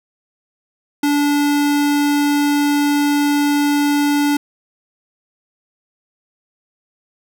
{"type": "tone", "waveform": "square", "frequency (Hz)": 289.7, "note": "D4", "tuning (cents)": -24, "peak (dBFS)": -14, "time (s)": [1.03, 4.37], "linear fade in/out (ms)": 5, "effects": []}